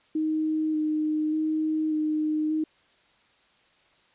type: tone with vibrato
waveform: sine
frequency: 310 Hz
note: D#4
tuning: 6 cents flat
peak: -23 dBFS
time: 0.15-2.64 s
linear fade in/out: 5 ms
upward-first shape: square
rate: 0.85 Hz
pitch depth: 13 cents each way
effects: white hiss -62 dBFS RMS until 4.14 s + resampled to 8000 Hz